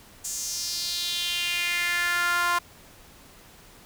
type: tone with high-pass filter sweep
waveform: sawtooth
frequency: 349.2 Hz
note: F4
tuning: in tune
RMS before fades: -27 dBFS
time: 0.24-2.59 s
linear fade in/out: 10 ms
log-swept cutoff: 7300 to 1100 Hz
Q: 3.5
effects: pink hiss -51 dBFS RMS until 3.85 s